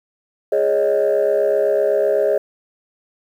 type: chord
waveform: sine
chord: Ab suspended fourth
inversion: none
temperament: equal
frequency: 415.3 / 554.4 / 622.3 Hz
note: Ab4 / Db5 / Eb5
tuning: 0 / 0 / 0 cents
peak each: -17 dBFS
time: 0.52-2.38 s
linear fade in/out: 5 ms
effects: tanh soft clip ceiling -9 dBFS + 8-bit